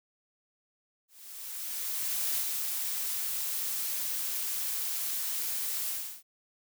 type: noise with ADSR envelope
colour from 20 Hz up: blue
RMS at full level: -30 dBFS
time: 1.08-6.23 s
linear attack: 1300 ms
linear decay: 62 ms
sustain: -3 dB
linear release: 340 ms
effects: none